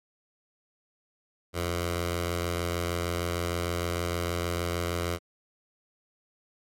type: tone with notch filter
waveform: 10% pulse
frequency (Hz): 86.5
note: F2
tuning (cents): -16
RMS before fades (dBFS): -30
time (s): 1.53-5.19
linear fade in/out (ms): 50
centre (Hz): 220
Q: 0.93
effects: MP3 64 kbps